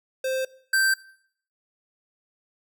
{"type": "tone pair in turn", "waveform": "square", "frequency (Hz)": [523.3, 1562.3], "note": ["C5", "G6"], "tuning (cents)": [0, -6], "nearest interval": "octave + perfect fifth", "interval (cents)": 1894, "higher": "second", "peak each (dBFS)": [-25, -19], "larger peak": "second", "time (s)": [[0.24, 0.45], [0.73, 0.94]], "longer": "neither", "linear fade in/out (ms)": 5, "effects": ["noise-tail reverb RT60 0.6 s tail -20 dB re dry"]}